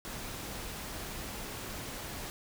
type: noise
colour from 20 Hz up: pink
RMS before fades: -41 dBFS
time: 0.05-2.3 s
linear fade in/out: 0 ms
effects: none